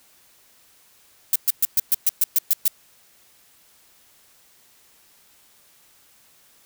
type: noise bursts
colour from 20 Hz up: violet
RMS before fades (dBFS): -17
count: 10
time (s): 1.33-2.68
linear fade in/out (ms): 2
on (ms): 27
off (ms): 120
effects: white hiss -56 dBFS RMS until 6.65 s